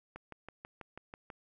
click train, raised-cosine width 0.5 ms, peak -30 dBFS, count 8, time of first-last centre 0.16-1.302 s, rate 6.13 Hz, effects none

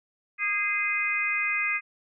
sine tone cluster, 1233 / 1634 / 2073 / 2492 Hz, D#6 / G#6 / C7 / D#7, -16 / -29 / -17 / +2 cents, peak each -35 / -34 / -27 / -28 dBFS, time 0.38-1.81 s, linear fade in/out 50 ms, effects none

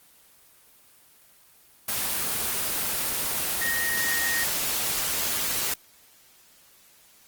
sine tone in noise, 1864.7 Hz, A#6, in tune, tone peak -26 dBFS, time 3.61-4.44 s, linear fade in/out 5 ms, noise white, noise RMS -27 dBFS, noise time 1.88-5.74 s, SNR -2 dB, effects white hiss -56 dBFS RMS until 7.27 s + Opus 24 kbps

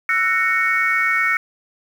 sine chord, F# dominant seventh, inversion third, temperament just, 1332 / 1480 / 1850 / 2220 Hz, E6 / F#6 / A#6 / C#7, +18 / 0 / -14 / +2 cents, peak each -22 / -24 / -20 / -18 dBFS, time 0.09-1.37 s, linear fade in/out 2 ms, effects tanh soft clip ceiling -6 dBFS + 7-bit

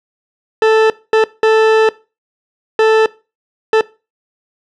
40% pulse tone bursts at uneven times, 440 Hz, A4, in tune, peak -6 dBFS, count 5, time 0.62-0.9 / 1.13-1.24 / 1.43-1.89 / 2.79-3.06 / 3.73-3.81 s, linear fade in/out 2 ms, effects noise-tail reverb RT60 0.3 s tail -20 dB re dry + low-pass 3000 Hz 12 dB/octave

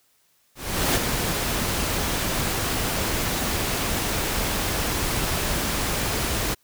pink noise with ADSR envelope, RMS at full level -20 dBFS, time 0.55-6.55 s, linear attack 400 ms, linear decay 35 ms, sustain -5 dB, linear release 18 ms, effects white hiss -64 dBFS RMS until 6.63 s

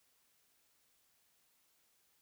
silence, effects white hiss -74 dBFS RMS until 2.21 s

